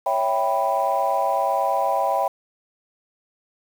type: chord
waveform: sine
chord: C# half-diminished seventh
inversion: none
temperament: equal with one note detuned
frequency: 554.4 / 655.8 / 784 / 987.8 Hz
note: C#5 / E5 / G5 / B5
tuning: 0 / -9 / 0 / 0 cents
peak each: -25 / -24 / -22 / -24 dBFS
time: 0.06-2.28 s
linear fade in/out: 5 ms
effects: tanh soft clip ceiling -10 dBFS + 7-bit